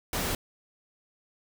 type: noise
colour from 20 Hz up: pink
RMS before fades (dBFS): -30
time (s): 0.13-0.35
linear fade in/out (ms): 2
effects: none